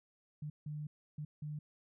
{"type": "tone bursts at uneven times", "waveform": "sine", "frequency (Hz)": 150, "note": "D3", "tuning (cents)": 37, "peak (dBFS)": -39, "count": 4, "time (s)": [[0.42, 0.5], [0.66, 0.87], [1.18, 1.25], [1.42, 1.59]], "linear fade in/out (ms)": 5, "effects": []}